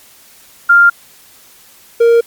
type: tone pair in turn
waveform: sine / triangle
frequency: 1396.9 / 466.2 Hz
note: F6 / A#4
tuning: 0 / 0 cents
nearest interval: octave + perfect fifth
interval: 1900 cents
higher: first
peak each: -3 dBFS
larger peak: neither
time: 0.69-0.9 / 2-2.21 s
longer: neither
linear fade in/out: 10 ms
effects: white hiss -43 dBFS RMS until 2.26 s + MP3 96 kbps